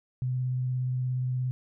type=tone with vibrato; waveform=sine; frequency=127.1 Hz; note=C3; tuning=50 cents flat; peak=-26 dBFS; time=0.22-1.51 s; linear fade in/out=0 ms; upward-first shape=sine; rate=17 Hz; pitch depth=13 cents each way; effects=none